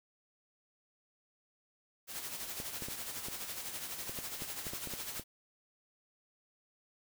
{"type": "noise with tremolo", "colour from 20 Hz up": "white", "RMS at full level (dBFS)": -40, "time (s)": [2.07, 5.24], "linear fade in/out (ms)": 50, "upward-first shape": "sine", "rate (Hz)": 12, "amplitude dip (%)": 50}
{"type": "clicks", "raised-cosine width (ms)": 2, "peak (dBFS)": -30, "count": 12, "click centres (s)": [2.601, 2.823, 2.885, 3.285, 4.095, 4.188, 4.421, 4.668, 4.735, 4.873, 4.937, 5.196]}
{"effects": []}